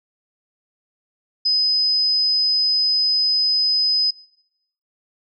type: tone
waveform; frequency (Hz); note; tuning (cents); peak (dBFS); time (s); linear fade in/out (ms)
sine; 5030; D#8; +18; -15; 1.45-4.11; 10
effects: noise-tail reverb RT60 0.8 s tail -22 dB re dry